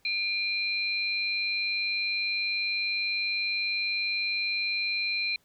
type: tone pair together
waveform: sine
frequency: 2400 / 4100 Hz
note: D7 / C8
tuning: +37 / -36 cents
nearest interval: major sixth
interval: 927 cents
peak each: -28 / -31 dBFS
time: 0.05-5.36 s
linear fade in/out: 2 ms
effects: pink hiss -67 dBFS RMS until 5.44 s